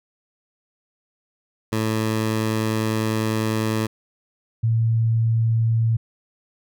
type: tone pair in turn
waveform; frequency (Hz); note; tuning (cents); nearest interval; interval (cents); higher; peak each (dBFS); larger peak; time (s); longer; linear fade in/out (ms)
15% pulse / sine; 110 / 113.62; A2 / A#2; 0 / -44; minor second; 56; second; -14 / -16; first; 1.72-3.87 / 4.63-5.97; first; 10
effects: none